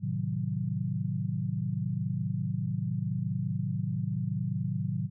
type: chord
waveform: sine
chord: A diminished seventh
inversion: none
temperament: equal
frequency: 110 / 130.81 / 155.56 / 185 Hz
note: A2 / C3 / Eb3 / Gb3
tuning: 0 / 0 / 0 / 0 cents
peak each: -34 dBFS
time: 0-5.1 s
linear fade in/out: 50 ms
effects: none